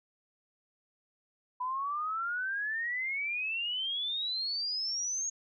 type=exponential sweep; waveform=sine; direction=up; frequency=987.8 to 6645 Hz; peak=-31 dBFS; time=1.6-5.3 s; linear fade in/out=10 ms; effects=none